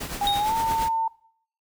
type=noise with tremolo; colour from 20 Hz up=pink; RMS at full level=-31 dBFS; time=0-0.89 s; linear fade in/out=10 ms; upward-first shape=triangle; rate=8.8 Hz; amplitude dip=60%
type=tone with pitch glide; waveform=sine; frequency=812 to 901 Hz; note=G#5 to A5; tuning=-39 to +41 cents; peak=-21 dBFS; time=0.21-1.08 s; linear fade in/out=5 ms; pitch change=+180 cents; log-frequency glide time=0.38-0.54 s
type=tone with exponential decay; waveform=triangle; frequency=3737 Hz; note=A#7; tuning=4 cents sharp; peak=-18 dBFS; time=0.27-0.61 s; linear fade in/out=0 ms; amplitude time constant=72 ms
effects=noise-tail reverb RT60 0.6 s tail -20 dB re dry